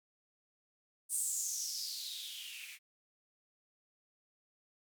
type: noise with band-pass filter sweep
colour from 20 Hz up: violet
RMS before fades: -40 dBFS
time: 1.09-2.79 s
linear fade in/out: 50 ms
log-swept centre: 9000 to 2200 Hz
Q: 5.9
effects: none